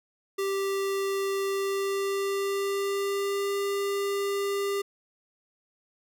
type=tone with pitch glide; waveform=square; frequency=392 to 399.3 Hz; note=G4 to G4; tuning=0 to +32 cents; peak=-27 dBFS; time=0.38-4.82 s; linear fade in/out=10 ms; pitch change=+32 cents; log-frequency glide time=1.48-3.56 s; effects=none